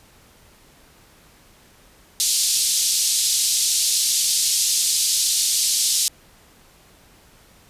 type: band-pass noise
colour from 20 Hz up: pink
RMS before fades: -20 dBFS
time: 2.2-6.08 s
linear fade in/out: 0 ms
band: 4100 to 11000 Hz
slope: 24 dB/octave
effects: pink hiss -52 dBFS RMS until 7.69 s + resampled to 32000 Hz